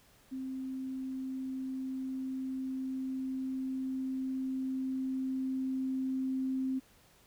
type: tone with level ramp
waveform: sine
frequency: 262.5 Hz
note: C4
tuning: 6 cents sharp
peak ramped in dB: -36 to -30 dBFS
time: 0.31-6.8 s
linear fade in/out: 20 ms
effects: pink hiss -63 dBFS RMS until 7.26 s